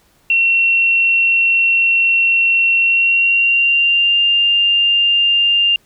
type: tone with pitch glide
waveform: sine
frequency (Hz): 2722 to 2799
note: F7 to F7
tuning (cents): -45 to +3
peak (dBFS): -10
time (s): 0.3-5.76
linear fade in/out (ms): 2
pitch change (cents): +48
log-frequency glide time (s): 2.81-4.19
effects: pink hiss -55 dBFS RMS until 5.85 s